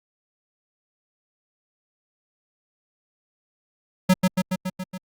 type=tone with echo; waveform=square; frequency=185 Hz; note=F#3; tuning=in tune; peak=-13 dBFS; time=4.09-4.14 s; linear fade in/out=10 ms; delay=140 ms; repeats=6; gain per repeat=-3 dB; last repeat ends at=4.98 s; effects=Opus 48 kbps